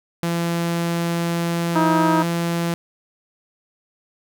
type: tone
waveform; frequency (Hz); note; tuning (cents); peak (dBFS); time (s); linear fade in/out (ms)
sawtooth; 169.7; F3; -49; -16; 0.23-2.74; 0
type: harmonic tone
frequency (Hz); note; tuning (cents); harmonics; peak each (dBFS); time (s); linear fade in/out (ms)
317.6; D#4; +36; 1 / 2 / 3 / 4 / 5; -19 / -25 / -20 / -25 / -30; 1.75-2.23; 10
effects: none